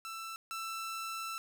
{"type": "tone pair in turn", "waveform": "sawtooth", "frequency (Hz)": [1332, 1332], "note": ["E6", "E6"], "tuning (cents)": [18, 18], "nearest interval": "unison", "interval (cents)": 0, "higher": "neither", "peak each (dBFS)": [-37, -34], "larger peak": "second", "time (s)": [[0.05, 0.36], [0.51, 1.38]], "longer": "second", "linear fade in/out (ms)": 0, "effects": []}